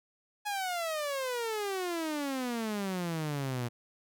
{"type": "exponential sweep", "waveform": "sawtooth", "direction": "down", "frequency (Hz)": [842, 117.3], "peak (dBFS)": -28, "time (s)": [0.45, 3.69], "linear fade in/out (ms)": 20, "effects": []}